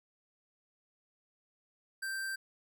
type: tone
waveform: square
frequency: 1568 Hz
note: G6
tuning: in tune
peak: -36 dBFS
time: 2.02-2.36 s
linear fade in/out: 10 ms
effects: none